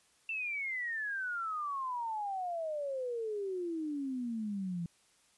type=exponential sweep; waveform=sine; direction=down; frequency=2697 to 166.3 Hz; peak=-34 dBFS; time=0.29-4.86 s; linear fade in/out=2 ms; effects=white hiss -68 dBFS RMS until 5.37 s + resampled to 24000 Hz